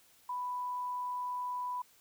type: tone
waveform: sine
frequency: 991 Hz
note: B5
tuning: 6 cents sharp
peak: -34 dBFS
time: 0.29-1.82 s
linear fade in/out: 5 ms
effects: white hiss -64 dBFS RMS until 2 s